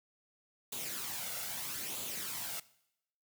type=noise with flanger; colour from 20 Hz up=white; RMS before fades=-40 dBFS; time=0.72-2.6 s; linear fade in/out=5 ms; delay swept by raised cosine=0.27 to 1.47 ms; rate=0.78 Hz; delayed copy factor=+0.55; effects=noise-tail reverb RT60 0.8 s tail -20 dB re dry + high-pass 100 Hz 12 dB/octave